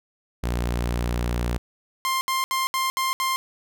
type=tone; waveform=sawtooth; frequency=59.6 Hz; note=A#1; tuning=39 cents sharp; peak=-19 dBFS; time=0.43-1.58 s; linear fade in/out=10 ms
type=tone bursts; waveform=sawtooth; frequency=1054 Hz; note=C6; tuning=12 cents sharp; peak=-18 dBFS; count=6; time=2.05-3.36 s; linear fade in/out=0 ms; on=160 ms; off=70 ms
effects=none